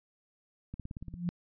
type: click train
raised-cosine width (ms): 5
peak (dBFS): -28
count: 8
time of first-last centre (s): 0.74-1.14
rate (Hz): 17.5
type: tone with exponential growth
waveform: sine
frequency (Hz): 174.61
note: F3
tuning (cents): 0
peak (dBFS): -26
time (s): 1.01-1.29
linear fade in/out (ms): 0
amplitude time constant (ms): 59
effects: resampled to 11025 Hz